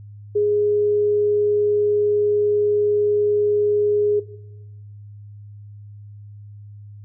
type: tone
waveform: sine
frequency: 415.3 Hz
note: G#4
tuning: in tune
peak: -15 dBFS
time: 0.35-4.2 s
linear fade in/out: 10 ms
effects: noise-tail reverb RT60 1.0 s tail -17 dB re dry + added 103 Hz sine -37 dBFS peak until 7.04 s